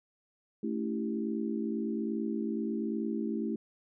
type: chord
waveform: sine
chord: A dominant seventh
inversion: none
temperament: equal with one note detuned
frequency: 220 / 281.2 / 329.6 / 392 Hz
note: A3 / C#4 / E4 / G4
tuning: 0 / +25 / 0 / 0 cents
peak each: -33 / -39 / -36 / -39 dBFS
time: 0.63-3.56 s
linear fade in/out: 5 ms
effects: none